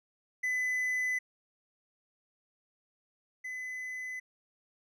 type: tone pair in turn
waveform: triangle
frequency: 2007 / 2015 Hz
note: B6 / B6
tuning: +27 / +34 cents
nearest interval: unison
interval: 7 cents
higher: second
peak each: -27 / -35 dBFS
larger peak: first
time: 0.43-1.19 / 3.44-4.2 s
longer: neither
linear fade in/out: 10 ms
effects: none